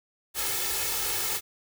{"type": "noise with comb filter", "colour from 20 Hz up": "white", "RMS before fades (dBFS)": -29, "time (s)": [0.34, 1.41], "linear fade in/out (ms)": 50, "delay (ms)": 2.3, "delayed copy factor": 0.9, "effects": []}